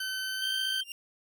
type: tone with pitch glide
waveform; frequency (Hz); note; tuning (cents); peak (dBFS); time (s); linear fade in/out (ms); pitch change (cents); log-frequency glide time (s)
20% pulse; 1530 to 1540.6; G6 to G6; -42 to -30; -27; 0-0.81; 5; +12; 0.22-0.54
type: tone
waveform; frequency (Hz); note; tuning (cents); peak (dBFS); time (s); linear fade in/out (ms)
triangle; 3136; G7; 0; -29; 0.41-0.84; 20
type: tone with exponential growth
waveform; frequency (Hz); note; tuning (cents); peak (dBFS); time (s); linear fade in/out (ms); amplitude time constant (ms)
sawtooth; 2793; F7; -1; -31; 0.78-0.92; 1; 29
effects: none